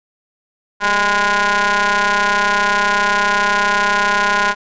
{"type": "ring-modulated tone", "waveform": "sawtooth", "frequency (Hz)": 207.7, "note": "G#3", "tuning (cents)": 0, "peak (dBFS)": -6, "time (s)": [0.8, 4.55], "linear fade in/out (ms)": 50, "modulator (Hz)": 1230, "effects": ["resampled to 16000 Hz"]}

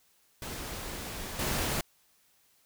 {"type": "noise with level steps", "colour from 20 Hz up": "pink", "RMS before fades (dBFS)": [-39, -31], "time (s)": [0.42, 1.81], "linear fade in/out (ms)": 2, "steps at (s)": 1.39, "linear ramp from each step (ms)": 2, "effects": ["white hiss -67 dBFS RMS until 2.65 s"]}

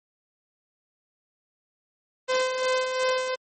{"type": "tone with tremolo", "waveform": "sawtooth", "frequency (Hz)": 514, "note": "C5", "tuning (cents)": -31, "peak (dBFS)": -17, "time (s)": [2.28, 3.36], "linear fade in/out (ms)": 20, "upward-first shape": "sine", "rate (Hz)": 2.8, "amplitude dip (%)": 50, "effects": ["MP3 32 kbps"]}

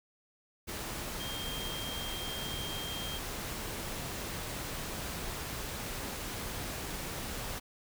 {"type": "tone in noise", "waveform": "sine", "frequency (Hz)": 3200, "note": "G7", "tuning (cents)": 35, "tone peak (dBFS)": -40, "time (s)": [1.19, 3.19], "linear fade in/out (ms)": 20, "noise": "pink", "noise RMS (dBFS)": -39, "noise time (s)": [0.67, 7.6], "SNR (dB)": -4, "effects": []}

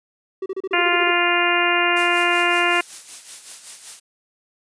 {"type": "tone bursts", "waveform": "triangle", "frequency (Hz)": 382.3, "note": "G4", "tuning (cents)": -43, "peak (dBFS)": -21, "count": 10, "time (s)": [0.42, 1.108], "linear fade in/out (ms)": 5, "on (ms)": 40, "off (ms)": 32}
{"type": "harmonic tone", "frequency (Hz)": 349.2, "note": "F4", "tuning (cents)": 0, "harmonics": [1, 2, 3, 4, 5, 6, 7, 8], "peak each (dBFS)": [-24, -24, -24, -24, -24, -24, -24, -24], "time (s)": [0.73, 2.81], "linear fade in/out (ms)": 5}
{"type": "noise with tremolo", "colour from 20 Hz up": "blue", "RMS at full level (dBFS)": -32, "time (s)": [1.96, 4], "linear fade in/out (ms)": 10, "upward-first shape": "sine", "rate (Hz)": 5.3, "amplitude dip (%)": 60}
{"effects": ["resampled to 22050 Hz"]}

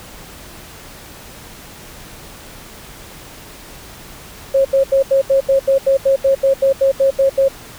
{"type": "tone bursts", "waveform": "sine", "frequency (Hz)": 542, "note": "C#5", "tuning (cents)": -39, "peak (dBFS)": -9, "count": 16, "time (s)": [4.54, 7.485], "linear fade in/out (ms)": 10, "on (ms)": 110, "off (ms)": 79, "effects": ["pink hiss -37 dBFS RMS until 7.78 s"]}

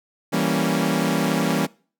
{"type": "chord", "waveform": "sawtooth", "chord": "E diminished seventh", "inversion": "none", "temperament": "equal", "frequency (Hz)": [164.81, 196, 233.1, 277.2], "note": ["E3", "G3", "Bb3", "Db4"], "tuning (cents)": [0, 0, 0, 0], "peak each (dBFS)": -21, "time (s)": [0.32, 1.67], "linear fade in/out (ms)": 20, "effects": ["noise-tail reverb RT60 0.4 s tail -23 dB re dry"]}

